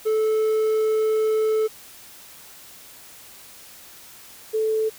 triangle / sine tone pair in turn, 435.9 / 437.9 Hz, A4 / A4, -16 / -8 cents, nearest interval unison, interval 8 cents, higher second, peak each -16 / -19 dBFS, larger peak first, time 0.05-1.68 / 4.53-4.9 s, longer first, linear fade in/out 20 ms, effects white hiss -45 dBFS RMS until 4.98 s

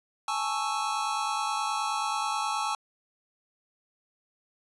square chord, A major seventh, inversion third, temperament equal, 830.6 / 880 / 1108.7 / 1318.5 Hz, G#5 / A5 / C#6 / E6, 0 / 0 / 0 / 0 cents, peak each -34 dBFS, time 0.28-2.75 s, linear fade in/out 2 ms, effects resampled to 24000 Hz

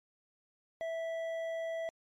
sine tone with hard clipping, 657 Hz, E5, 6 cents flat, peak -36 dBFS, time 0.81-1.89 s, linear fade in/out 0 ms, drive 7 dB, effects MP3 64 kbps

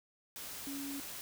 sine tone in noise, 279.1 Hz, C#4, 12 cents sharp, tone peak -40 dBFS, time 0.67-1 s, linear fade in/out 0 ms, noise white, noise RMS -45 dBFS, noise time 0.36-1.21 s, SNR +2 dB, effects none

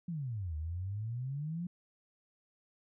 sine exponential two-way sweep, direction down then up, 180.5 to 75.2 to 180.5 Hz, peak -35 dBFS, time 0.08-1.67 s, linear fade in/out 5 ms, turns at 0.56 s, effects none

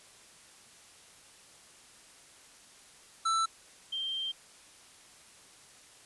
square / sine tone pair in turn, 1328 / 3159 Hz, E6 / G7, +12 / +13 cents, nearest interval octave + minor third, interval 1501 cents, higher second, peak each -27 / -32 dBFS, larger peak first, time 3.25-3.46 / 3.92-4.32 s, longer second, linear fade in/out 10 ms, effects white hiss -56 dBFS RMS until 6.05 s + resampled to 24000 Hz

